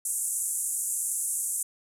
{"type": "band-pass noise", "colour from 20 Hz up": "white", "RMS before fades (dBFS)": -30, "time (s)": [0.05, 1.63], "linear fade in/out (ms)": 5, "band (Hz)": [7400, 11000], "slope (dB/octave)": 48, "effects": []}